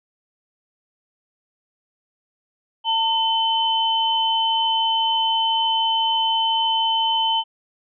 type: tone pair together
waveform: sine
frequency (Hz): 901 / 3053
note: A5 / G7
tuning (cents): +41 / -46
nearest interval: octave + major sixth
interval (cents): 2113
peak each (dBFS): -20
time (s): 2.84-7.44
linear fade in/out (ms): 50
effects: none

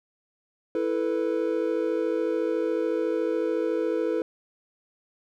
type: chord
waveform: triangle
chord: E suspended fourth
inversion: none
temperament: equal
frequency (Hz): 329.6 / 440 / 493.9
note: E4 / A4 / B4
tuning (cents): 0 / 0 / 0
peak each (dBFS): -26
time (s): 0.75-4.22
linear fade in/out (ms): 2
effects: none

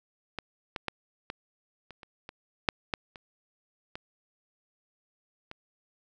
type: clicks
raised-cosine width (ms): 0.3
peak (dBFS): -18 / -17 / -14 / -19 / -29 / -30 / -25 / -6 / -12 / -28 / -22 / -25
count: 12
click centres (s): 0.387 / 0.762 / 0.883 / 1.301 / 1.907 / 2.032 / 2.291 / 2.688 / 2.938 / 3.158 / 3.955 / 5.514
effects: none

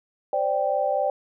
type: chord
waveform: sine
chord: C suspended second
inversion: none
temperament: equal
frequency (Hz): 523.3 / 587.3 / 784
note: C5 / D5 / G5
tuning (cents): 0 / 0 / 0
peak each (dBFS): -27 / -24 / -25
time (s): 0.33-1.1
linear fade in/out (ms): 2
effects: none

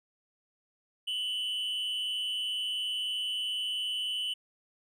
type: tone with amplitude modulation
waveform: triangle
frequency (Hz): 2979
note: F#7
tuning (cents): +11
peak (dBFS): -26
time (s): 1.07-4.34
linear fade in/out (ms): 10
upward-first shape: sine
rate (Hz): 210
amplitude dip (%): 65
effects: none

